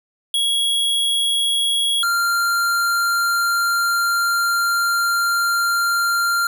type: tone pair in turn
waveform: square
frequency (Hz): 3322 / 1389.1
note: G#7 / F6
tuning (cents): 0 / -10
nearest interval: octave + minor third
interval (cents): 1510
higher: first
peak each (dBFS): -17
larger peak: neither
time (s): 0.34-2.03 / 2.03-6.47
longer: second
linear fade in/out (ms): 2
effects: 8-bit